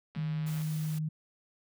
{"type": "click train", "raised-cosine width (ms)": 0.3, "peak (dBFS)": -34, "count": 67, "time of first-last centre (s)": [0.15, 0.618], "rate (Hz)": 141}
{"type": "tone with exponential decay", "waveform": "sine", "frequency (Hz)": 201.6, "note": "G3", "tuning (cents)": 49, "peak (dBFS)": -33, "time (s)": [0.16, 0.25], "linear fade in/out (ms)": 5, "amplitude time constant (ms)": 19}
{"type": "tone", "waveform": "sine", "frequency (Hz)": 155.56, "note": "D#3", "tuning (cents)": 0, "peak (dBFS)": -30, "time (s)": [0.17, 1.09], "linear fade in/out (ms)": 10}
{"type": "noise", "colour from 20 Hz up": "white", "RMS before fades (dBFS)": -48, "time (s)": [0.46, 0.99], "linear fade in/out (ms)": 10}
{"effects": []}